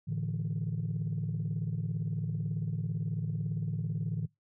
sine chord, A suspended fourth, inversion none, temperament equal, 110 / 146.83 / 164.81 Hz, A2 / D3 / E3, 0 / 0 / 0 cents, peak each -34 dBFS, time 0.07-4.27 s, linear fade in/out 20 ms, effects noise-tail reverb RT60 0.2 s tail -25 dB re dry + tanh soft clip ceiling -25 dBFS

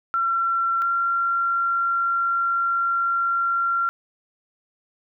sine tone pair in turn, 1359 / 1374 Hz, F6 / F6, -48 / -29 cents, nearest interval unison, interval 19 cents, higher second, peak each -19 dBFS, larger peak neither, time 0.14-0.82 / 0.82-3.89 s, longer second, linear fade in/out 0 ms, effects none

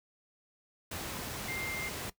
sine tone in noise, 2100 Hz, C7, 6 cents sharp, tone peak -37 dBFS, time 1.48-1.89 s, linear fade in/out 5 ms, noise pink, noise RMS -39 dBFS, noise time 0.91-2.1 s, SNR -1 dB, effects noise-tail reverb RT60 0.1 s tail -18 dB re dry + high-pass 60 Hz 12 dB/octave

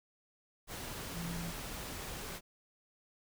sine tone in noise, 169.5 Hz, E3, 49 cents sharp, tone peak -39 dBFS, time 1.12-1.53 s, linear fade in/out 50 ms, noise pink, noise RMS -43 dBFS, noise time 0.67-2.41 s, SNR +1 dB, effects none

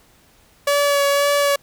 sawtooth tone with vibrato, 569 Hz, C#5, 45 cents sharp, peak -11 dBFS, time 0.67-1.56 s, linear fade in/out 5 ms, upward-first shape sine, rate 1.9 Hz, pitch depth 16 cents each way, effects pink hiss -54 dBFS RMS until 1.62 s

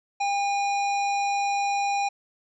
harmonic tone with a mistuned harmonic, 803 Hz, G5, 41 cents sharp, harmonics 1 / 3 / 5 / 7 / 9, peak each -23 / -31 / -40 / -40 / -43 dBFS, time 0.2-2.09 s, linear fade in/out 10 ms, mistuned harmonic 3, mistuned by +30 cents, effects none

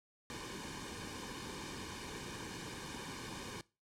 pink noise with comb filter, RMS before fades -45 dBFS, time 0.3-3.61 s, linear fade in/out 0 ms, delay 1.5 ms, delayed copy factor -0.75, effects noise-tail reverb RT60 0.3 s tail -21 dB re dry + low-pass 8000 Hz 12 dB/octave

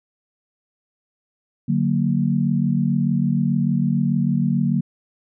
sine chord, D augmented, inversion none, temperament equal with one note detuned, 146.83 / 185 / 231.7 Hz, D3 / F#3 / A#3, 0 / 0 / -10 cents, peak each -21 dBFS, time 1.68-4.81 s, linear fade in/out 10 ms, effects none

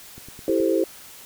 click train, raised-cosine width 3 ms, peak -29 dBFS, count 5, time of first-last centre 0.18-0.603 s, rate 9.46 Hz
sine chord, A minor seventh, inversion second, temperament equal with one note detuned, 329.6 / 389.7 / 440 / 523.3 Hz, E4 / G4 / A4 / C5, 0 / -10 / 0 / 0 cents, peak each -22 / -23 / -26 / -24 dBFS, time 0.48-0.84 s, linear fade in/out 2 ms
effects white hiss -44 dBFS RMS until 1.25 s

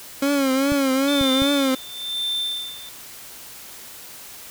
30% pulse tone with vibrato, 273.4 Hz, C#4, 24 cents flat, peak -15 dBFS, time 0.22-1.75 s, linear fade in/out 5 ms, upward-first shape triangle, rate 2.5 Hz, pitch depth 92 cents each way
clicks, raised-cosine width 5 ms, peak -16 dBFS, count 3, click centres 0.72 / 1.212 / 1.42 s
triangle tone with tremolo, 3564 Hz, A7, 22 cents sharp, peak -20 dBFS, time 1.08-2.89 s, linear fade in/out 0 ms, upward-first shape sine, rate 1 Hz, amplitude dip 85%
effects white hiss -40 dBFS RMS until 4.5 s

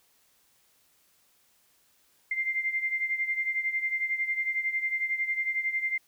sine beating tone pair, 2093 / 2104 Hz, C7 / C7, 0 / +9 cents, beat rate 11 Hz, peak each -28 / -33 dBFS, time 2.31-5.98 s, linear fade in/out 5 ms, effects white hiss -66 dBFS RMS until 6.07 s

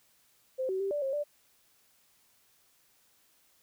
sine tone with pitch steps, 520 / 378.7 / 392 / 585 / 538 / 587 Hz, C5 / F#4 / G4 / D5 / C5 / D5, -11 / +40 / 0 / -7 / +48 / -1 cents, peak -29 dBFS, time 0.58-1.24 s, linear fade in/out 20 ms, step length 110 ms, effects white hiss -67 dBFS RMS until 3.62 s

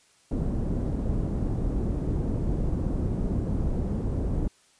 pink low-pass noise, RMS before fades -27 dBFS, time 0.31-4.48 s, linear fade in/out 5 ms, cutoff 310 Hz, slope 12 dB/octave, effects white hiss -61 dBFS RMS until 4.79 s + resampled to 22050 Hz

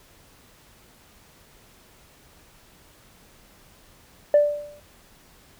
sine tone with exponential decay, 587.3 Hz, D5, in tune, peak -9 dBFS, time 4.34-4.8 s, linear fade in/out 2 ms, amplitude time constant 100 ms, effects tanh soft clip ceiling -9 dBFS + pink hiss -54 dBFS RMS until 5.59 s

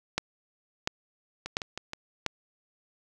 two click trains, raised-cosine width 0.2 ms, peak -9 / -18 dBFS, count 4 / 4, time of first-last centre 0.18-2.263 / 1.46-1.934 s, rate 1.44 / 6.33 Hz, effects none

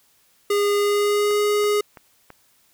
square tone with pitch glide, 408.6 to 415.3 Hz, G#4 to G#4, -28 to 0 cents, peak -18 dBFS, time 0.5-1.81 s, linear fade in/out 5 ms, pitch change +28 cents, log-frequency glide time 0.76-1.4 s
click train, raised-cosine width 0.5 ms, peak -25 dBFS, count 4, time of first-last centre 1.31-2.303 s, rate 3.02 Hz
effects white hiss -60 dBFS RMS until 2.73 s

